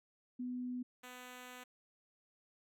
sine / 5% pulse tone pair in turn, 248.8 / 250 Hz, B3 / B3, +13 / +21 cents, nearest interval unison, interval 8 cents, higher second, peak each -38 / -38 dBFS, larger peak neither, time 0.39-0.83 / 1.03-1.64 s, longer second, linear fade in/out 10 ms, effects none

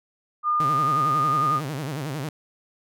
sine tone with pitch glide, 1213 to 1224.3 Hz, D#6 to D#6, -44 to -28 cents, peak -19 dBFS, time 0.43-1.61 s, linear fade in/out 50 ms, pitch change +16 cents, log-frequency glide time 0.66-0.9 s
sawtooth tone with vibrato, 143.7 Hz, D3, 37 cents flat, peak -24 dBFS, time 0.6-2.29 s, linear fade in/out 2 ms, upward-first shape sine, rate 11 Hz, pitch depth 190 cents each way
effects none

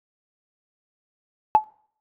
sine tone with exponential decay, 860 Hz, A5, 40 cents flat, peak -6 dBFS, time 1.55-1.64 s, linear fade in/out 0 ms, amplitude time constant 19 ms, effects noise-tail reverb RT60 0.6 s tail -26 dB re dry + tanh soft clip ceiling -3 dBFS

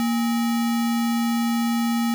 sine tone with sample-and-hold, 233.1 Hz, A#3, in tune, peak -19 dBFS, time 0-2.14 s, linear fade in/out 0 ms, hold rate 1050 Hz, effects none

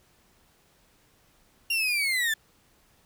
35% pulse linear sweep, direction down, 2794 to 1732 Hz, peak -22 dBFS, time 1.7-2.34 s, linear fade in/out 5 ms, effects pink hiss -63 dBFS RMS until 3.05 s

